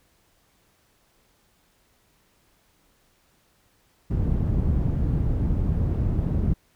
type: low-pass noise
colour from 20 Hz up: white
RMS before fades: -23 dBFS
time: 4.1-6.54 s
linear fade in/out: 10 ms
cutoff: 120 Hz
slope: 12 dB/octave
effects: pink hiss -64 dBFS RMS until 6.75 s